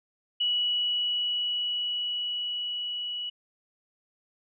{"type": "tone with level ramp", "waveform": "sine", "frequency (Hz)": 2935, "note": "F#7", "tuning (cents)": -15, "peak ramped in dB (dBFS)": [-23, -31], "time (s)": [0.4, 3.3], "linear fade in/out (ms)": 10, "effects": []}